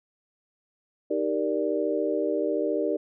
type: chord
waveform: sine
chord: Eb major seventh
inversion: none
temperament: equal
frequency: 311.1 / 392 / 466.2 / 587.3 Hz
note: Eb4 / G4 / Bb4 / D5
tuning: 0 / 0 / 0 / 0 cents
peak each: -29 dBFS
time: 1.1-2.97 s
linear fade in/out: 10 ms
effects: none